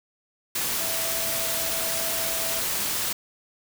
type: tone in noise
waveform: sine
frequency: 659.3 Hz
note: E5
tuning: in tune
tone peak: -35 dBFS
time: 0.8-2.6 s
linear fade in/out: 5 ms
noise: white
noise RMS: -27 dBFS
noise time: 0.55-3.13 s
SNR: -11 dB
effects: none